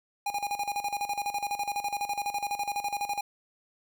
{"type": "tone with tremolo", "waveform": "square", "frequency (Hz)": 816, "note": "G#5", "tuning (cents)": -31, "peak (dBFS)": -28, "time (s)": [0.26, 3.21], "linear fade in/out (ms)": 5, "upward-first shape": "square", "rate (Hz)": 12, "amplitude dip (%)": 75, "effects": []}